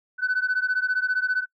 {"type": "beating tone pair", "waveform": "sine", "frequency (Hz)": [1495, 1510], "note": ["F#6", "F#6"], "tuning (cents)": [17, 35], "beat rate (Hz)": 15, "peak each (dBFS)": -23, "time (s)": [0.18, 1.46], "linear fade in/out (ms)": 50, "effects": ["noise-tail reverb RT60 0.1 s tail -26 dB re dry", "tanh soft clip ceiling -17 dBFS"]}